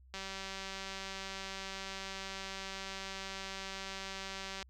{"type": "click train", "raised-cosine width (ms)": 0.2, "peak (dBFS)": -25, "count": 867, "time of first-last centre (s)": [0.14, 4.627], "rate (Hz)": 193, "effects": ["added 64 Hz sine -57 dBFS peak until 4.69 s"]}